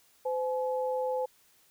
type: tone pair together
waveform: sine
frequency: 511.7 / 852 Hz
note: C5 / G#5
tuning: -39 / +44 cents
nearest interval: major sixth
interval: 883 cents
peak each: -29 / -34 dBFS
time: 0.25-1.26 s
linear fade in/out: 10 ms
effects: white hiss -64 dBFS RMS until 1.7 s